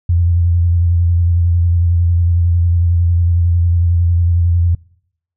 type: tone with vibrato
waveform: sine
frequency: 86 Hz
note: F2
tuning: 26 cents flat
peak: -9 dBFS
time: 0.09-4.75 s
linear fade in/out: 5 ms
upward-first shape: square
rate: 11 Hz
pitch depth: 28 cents each way
effects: noise-tail reverb RT60 0.7 s tail -25 dB re dry